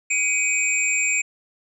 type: tone cluster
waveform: sine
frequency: 2276 / 2519 / 7340 Hz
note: C#7 / D#7 / A#8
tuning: +45 / +21 / -28 cents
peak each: -23 dBFS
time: 0.1-1.22 s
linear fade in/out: 10 ms
effects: none